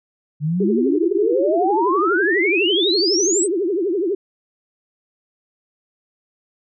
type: exponential sweep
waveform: sine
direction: up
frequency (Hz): 143.5 to 8440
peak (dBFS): -17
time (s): 0.4-3.48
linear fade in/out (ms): 50
type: tone with vibrato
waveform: sine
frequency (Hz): 370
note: F#4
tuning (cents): 0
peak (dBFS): -17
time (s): 0.6-4.15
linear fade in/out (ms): 5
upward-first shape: triangle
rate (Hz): 12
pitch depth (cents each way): 270
effects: none